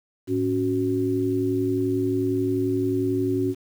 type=tone cluster; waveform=sine; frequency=110.2 / 278.4 / 369.7 Hz; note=A2 / C#4 / F#4; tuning=+3 / +8 / -1 cents; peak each=-29 / -24 / -24 dBFS; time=0.27-3.55 s; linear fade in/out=50 ms; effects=8-bit